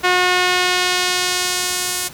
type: tone with band-pass filter sweep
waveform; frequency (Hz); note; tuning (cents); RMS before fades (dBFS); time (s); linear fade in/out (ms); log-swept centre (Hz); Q
sawtooth; 362; F#4; -38; -18; 0.03-2.09; 20; 1900 to 10000; 0.76
effects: pink hiss -38 dBFS RMS until 2.13 s + high-pass 80 Hz 12 dB/octave